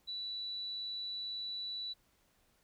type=tone; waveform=sine; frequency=3951 Hz; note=B7; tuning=in tune; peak=-38 dBFS; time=0.07-1.94 s; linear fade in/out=20 ms; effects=pink hiss -72 dBFS RMS until 2.63 s